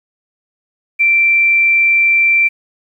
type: tone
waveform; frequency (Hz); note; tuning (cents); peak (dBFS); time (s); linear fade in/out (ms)
sine; 2349; D7; 0; -8; 0.99-2.49; 20
effects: 8-bit